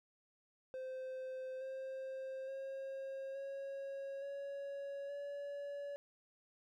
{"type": "tone with pitch steps", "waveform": "triangle", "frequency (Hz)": [519, 528.7, 538.5, 548.6, 558.8, 569.3], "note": ["C5", "C5", "C5", "C#5", "C#5", "C#5"], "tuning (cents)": [-14, 18, 50, -18, 14, 46], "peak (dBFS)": -40, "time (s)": [0.74, 5.96], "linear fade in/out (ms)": 0, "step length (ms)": 870, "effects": []}